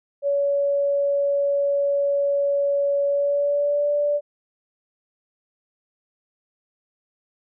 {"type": "tone with pitch glide", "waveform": "sine", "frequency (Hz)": [565, 583.2], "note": ["C#5", "D5"], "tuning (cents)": [33, -12], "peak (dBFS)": -18, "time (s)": [0.22, 4.21], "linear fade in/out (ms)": 50, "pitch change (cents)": 55, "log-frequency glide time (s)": [3.06, 3.91], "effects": []}